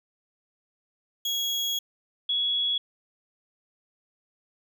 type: tone pair in turn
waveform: 35% pulse / sine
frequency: 3322 / 3359 Hz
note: G#7 / G#7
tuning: 0 / +19 cents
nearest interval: unison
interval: 19 cents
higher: second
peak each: -24 / -23 dBFS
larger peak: second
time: 1.25-1.79 / 2.29-2.78 s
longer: first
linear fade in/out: 5 ms
effects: none